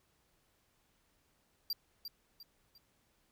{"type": "tone with echo", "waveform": "square", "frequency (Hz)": 4737, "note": "D8", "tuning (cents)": 14, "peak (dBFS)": -34, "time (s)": [1.7, 1.73], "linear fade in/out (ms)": 2, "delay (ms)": 350, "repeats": 3, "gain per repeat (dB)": -8, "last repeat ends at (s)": 2.78, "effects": ["pink hiss -74 dBFS RMS until 3.31 s"]}